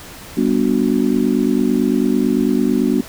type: chord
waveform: sine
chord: G major seventh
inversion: none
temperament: just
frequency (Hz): 196 / 245 / 294 / 367.5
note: G3 / B3 / D4 / F#4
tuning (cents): 0 / -14 / +2 / -12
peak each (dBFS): -20 / -16 / -19 / -21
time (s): 0.37-3.01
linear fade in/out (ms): 5
effects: pink hiss -36 dBFS RMS until 3.08 s